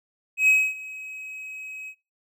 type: tone with ADSR envelope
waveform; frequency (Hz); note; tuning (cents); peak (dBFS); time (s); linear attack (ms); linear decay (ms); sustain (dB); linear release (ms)
triangle; 2546; D#7; +39; -12; 0.37-1.95; 110; 260; -21; 69
effects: noise-tail reverb RT60 0.3 s tail -23 dB re dry